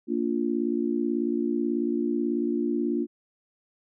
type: chord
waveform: sine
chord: Bb major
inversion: none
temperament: just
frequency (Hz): 233.1 / 291.4 / 349.6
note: Bb3 / D4 / F4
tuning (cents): 0 / -13 / +2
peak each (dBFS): -28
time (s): 0.07-3.07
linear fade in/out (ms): 50
effects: none